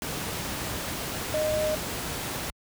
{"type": "tone in noise", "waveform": "sine", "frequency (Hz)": 616, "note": "D#5", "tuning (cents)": -17, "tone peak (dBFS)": -24, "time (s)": [1.34, 1.75], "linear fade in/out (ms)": 0, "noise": "pink", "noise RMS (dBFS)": -32, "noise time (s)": [0.02, 2.5], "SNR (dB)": 5, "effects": ["high-pass 60 Hz 12 dB/octave"]}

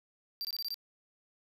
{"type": "tone bursts", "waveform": "square", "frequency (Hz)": 4699, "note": "D8", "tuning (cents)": 0, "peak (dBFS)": -35, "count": 6, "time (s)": [0.41, 0.743], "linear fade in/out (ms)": 0, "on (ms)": 38, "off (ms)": 21, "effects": []}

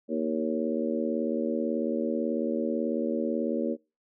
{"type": "harmonic tone with a mistuned harmonic", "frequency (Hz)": 78.2, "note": "D#2", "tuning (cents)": 9, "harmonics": [3, 4, 5, 6, 7], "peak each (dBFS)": [-30, -32, -34, -34, -33], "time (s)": [0.08, 3.77], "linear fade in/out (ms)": 50, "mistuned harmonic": 7, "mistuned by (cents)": 23, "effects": ["noise-tail reverb RT60 0.3 s tail -26 dB re dry"]}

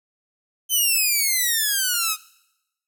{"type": "exponential sweep", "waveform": "5% pulse", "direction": "down", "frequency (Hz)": [3103, 1244.5], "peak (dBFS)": -9, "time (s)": [0.69, 2.17], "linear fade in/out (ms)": 50, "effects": ["noise-tail reverb RT60 0.9 s tail -21 dB re dry"]}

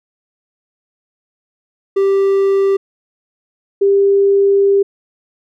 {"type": "tone pair in turn", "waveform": ["triangle", "sine"], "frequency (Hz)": [392, 397], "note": ["G4", "G4"], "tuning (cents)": [0, 22], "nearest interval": "unison", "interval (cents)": 22, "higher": "second", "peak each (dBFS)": -8, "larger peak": "neither", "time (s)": [[1.96, 2.77], [3.81, 4.83]], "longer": "second", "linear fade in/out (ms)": 10, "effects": []}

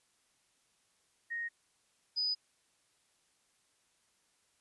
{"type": "tone pair in turn", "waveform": "sine", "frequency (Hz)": [1864.7, 4978], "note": ["A#6", "D#8"], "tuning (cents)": [0, 0], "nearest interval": "octave + perfect fourth", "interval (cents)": 1700, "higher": "second", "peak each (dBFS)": [-35, -30], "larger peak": "second", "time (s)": [[1.3, 1.49], [2.16, 2.35]], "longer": "neither", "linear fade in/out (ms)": 20, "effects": ["white hiss -73 dBFS RMS until 4.6 s", "resampled to 24000 Hz"]}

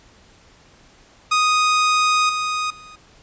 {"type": "tone with level steps", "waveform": "sawtooth", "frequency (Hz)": 1244.5, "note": "D#6", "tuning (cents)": 0, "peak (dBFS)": [-11, -17, -36], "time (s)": [1.31, 2.96], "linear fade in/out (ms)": 10, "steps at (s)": [2.29, 2.7], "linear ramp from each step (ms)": 5, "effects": ["pink hiss -51 dBFS RMS until 3.22 s", "resampled to 16000 Hz"]}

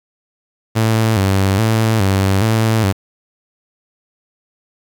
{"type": "tone with vibrato", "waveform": "sawtooth", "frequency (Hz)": 103.83, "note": "G#2", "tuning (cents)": 0, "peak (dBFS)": -8, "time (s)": [0.75, 2.93], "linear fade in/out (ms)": 20, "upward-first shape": "square", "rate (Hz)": 1.2, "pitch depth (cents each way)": 120, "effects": ["7-bit"]}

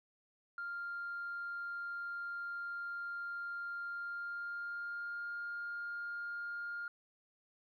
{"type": "tone with pitch glide", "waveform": "sine", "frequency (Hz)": [1396.9, 1409.9], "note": ["F6", "F6"], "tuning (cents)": [0, 16], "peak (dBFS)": -38, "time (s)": [0.58, 6.88], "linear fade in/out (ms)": 2, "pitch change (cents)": 16, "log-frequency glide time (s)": [3.89, 5.31], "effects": ["tanh soft clip ceiling -35 dBFS", "13-bit"]}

